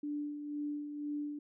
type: tone with tremolo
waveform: sine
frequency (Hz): 293.7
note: D4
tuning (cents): 0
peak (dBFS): -34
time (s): 0.03-1.39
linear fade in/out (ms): 5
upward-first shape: sine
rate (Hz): 2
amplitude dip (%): 50
effects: none